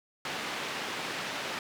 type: band-pass noise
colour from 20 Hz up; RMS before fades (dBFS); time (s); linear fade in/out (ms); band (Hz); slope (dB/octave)
white; -36; 0.25-1.59; 2; 160 to 2900; 12
effects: none